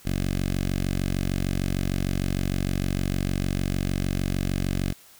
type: tone with notch filter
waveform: 10% pulse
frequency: 46.58 Hz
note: F#1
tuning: 12 cents sharp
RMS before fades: -26 dBFS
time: 0.05-4.93 s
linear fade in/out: 10 ms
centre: 950 Hz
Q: 0.77
effects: white hiss -52 dBFS RMS until 5.19 s